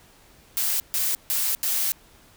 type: noise bursts at uneven times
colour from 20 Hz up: blue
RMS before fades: -24 dBFS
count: 4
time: 0.57-0.8 / 0.94-1.15 / 1.3-1.55 / 1.63-1.92 s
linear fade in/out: 0 ms
effects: pink hiss -54 dBFS RMS until 2.36 s